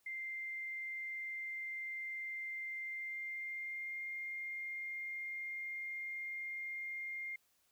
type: tone with pitch glide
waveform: sine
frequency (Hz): 2093 to 2116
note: C7 to C7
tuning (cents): 0 to +19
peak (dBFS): -40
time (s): 0.06-7.36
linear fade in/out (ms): 5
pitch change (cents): +19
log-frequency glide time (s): 2.83-4.01
effects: white hiss -75 dBFS RMS until 7.71 s